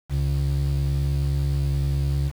triangle ring-modulated tone, 103.83 Hz, G#2, in tune, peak -15 dBFS, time 0.09-2.32 s, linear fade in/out 50 ms, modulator 34.8 Hz, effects 7-bit

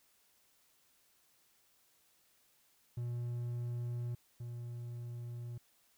triangle tone pair in turn, 120.3 / 119.61 Hz, B2 / A#2, -45 / +45 cents, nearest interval unison, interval 10 cents, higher first, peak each -34 / -39 dBFS, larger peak first, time 2.97-4.15 / 4.4-5.58 s, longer neither, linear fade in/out 5 ms, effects white hiss -71 dBFS RMS until 5.97 s

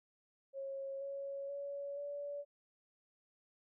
sine tone with pitch steps, 545 / 554.5 / 564.2 / 574.1 Hz, C#5 / C#5 / C#5 / D5, -29 / 0 / +30 / -39 cents, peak -40 dBFS, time 0.53-2.45 s, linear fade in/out 50 ms, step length 480 ms, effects none

